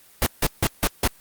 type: noise bursts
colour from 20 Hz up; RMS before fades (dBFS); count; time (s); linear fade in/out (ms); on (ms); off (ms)
pink; -19; 5; 0.22-1.075; 0; 43; 160
effects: white hiss -52 dBFS RMS until 1.2 s + Opus 24 kbps